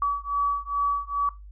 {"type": "beating tone pair", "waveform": "sine", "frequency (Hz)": [1141, 1143.4], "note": ["C#6", "D6"], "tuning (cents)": [50, -47], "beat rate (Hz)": 2.4, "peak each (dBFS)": -26, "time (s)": [0.02, 1.29], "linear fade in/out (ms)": 2, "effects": ["noise-tail reverb RT60 0.2 s tail -18 dB re dry", "added 50 Hz sine -41 dBFS peak until 1.51 s"]}